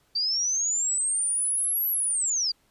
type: linear two-way sweep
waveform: sine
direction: up then down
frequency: 4600 to 11840 to 4600 Hz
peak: -23 dBFS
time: 0.15-2.52 s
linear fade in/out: 10 ms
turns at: 1.89 s
effects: pink hiss -66 dBFS RMS until 2.7 s + resampled to 32000 Hz